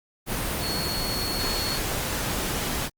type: tone in noise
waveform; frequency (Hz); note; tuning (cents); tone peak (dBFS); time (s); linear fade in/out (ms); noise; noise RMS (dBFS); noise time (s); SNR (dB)
sine; 4353; C#8; -32; -29; 0.6-1.8; 50; pink; -28; 0.26-2.9; -4
effects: Opus 32 kbps